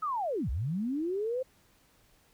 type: linear two-way sweep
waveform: sine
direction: down then up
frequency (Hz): 1305 to 53 to 529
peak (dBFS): -29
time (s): 0.02-1.43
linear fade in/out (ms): 10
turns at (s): 0.5
effects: pink hiss -65 dBFS RMS until 2.33 s